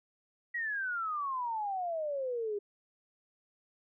sine exponential sweep, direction down, 1938 to 400.4 Hz, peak -32 dBFS, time 0.54-2.59 s, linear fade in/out 10 ms, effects none

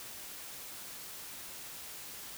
silence, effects white hiss -46 dBFS RMS until 2.37 s

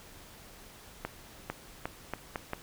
accelerating click train, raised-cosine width 0.5 ms, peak -18 dBFS, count 6, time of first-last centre 1.05-2.533 s, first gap 450 ms, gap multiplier 0.79, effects pink hiss -52 dBFS RMS until 2.62 s

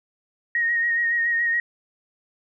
sine tone with vibrato, 1871 Hz, A#6, 6 cents sharp, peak -19 dBFS, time 0.55-1.6 s, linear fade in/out 2 ms, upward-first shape sine, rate 7.1 Hz, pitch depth 28 cents each way, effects none

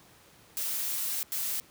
blue noise bursts at uneven times, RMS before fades -32 dBFS, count 2, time 0.57-1.23 / 1.32-1.6 s, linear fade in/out 0 ms, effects pink hiss -57 dBFS RMS until 1.7 s + high-pass 80 Hz 12 dB/octave

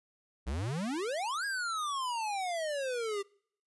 square exponential two-way sweep, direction up then down, 58.27 to 1661.2 to 389.8 Hz, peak -33 dBFS, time 0.46-3.23 s, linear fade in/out 20 ms, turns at 1.45 s, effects noise-tail reverb RT60 0.6 s tail -26 dB re dry + resampled to 24000 Hz

